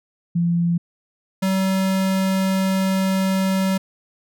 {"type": "tone pair in turn", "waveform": ["sine", "square"], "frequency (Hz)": [171.2, 190.72], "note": ["F3", "G3"], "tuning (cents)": [-34, -47], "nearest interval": "major second", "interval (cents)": 187, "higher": "second", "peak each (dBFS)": [-16, -18], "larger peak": "first", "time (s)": [[0.35, 0.78], [1.42, 3.78]], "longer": "second", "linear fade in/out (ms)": 10, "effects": []}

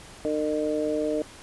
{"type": "harmonic tone", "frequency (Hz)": 152.1, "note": "D#3", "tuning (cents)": -39, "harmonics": [2, 3, 4], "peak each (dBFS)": [-28, -28, -28], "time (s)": [0.25, 1.22], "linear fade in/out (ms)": 0, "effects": ["pink hiss -46 dBFS RMS until 1.42 s", "resampled to 24000 Hz"]}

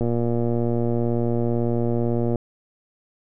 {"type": "click train", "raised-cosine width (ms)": 2, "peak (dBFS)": -11, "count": 278, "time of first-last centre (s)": [0.01, 2.357], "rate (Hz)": 118, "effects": []}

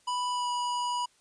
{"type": "tone with pitch glide", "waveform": "square", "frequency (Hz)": [987.8, 975.9], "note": ["B5", "B5"], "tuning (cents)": [0, -21], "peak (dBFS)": -29, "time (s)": [0.07, 1.06], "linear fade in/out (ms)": 10, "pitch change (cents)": -21, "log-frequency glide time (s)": [0.31, 0.49], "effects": ["white hiss -65 dBFS RMS until 1.2 s", "resampled to 22050 Hz"]}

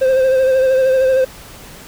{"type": "tone with vibrato", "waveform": "triangle", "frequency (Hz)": 523.3, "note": "C5", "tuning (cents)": 0, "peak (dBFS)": -8, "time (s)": [0.01, 1.25], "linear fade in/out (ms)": 10, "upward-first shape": "sine", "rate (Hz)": 13, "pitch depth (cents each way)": 31, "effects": ["pink hiss -37 dBFS RMS until 1.87 s"]}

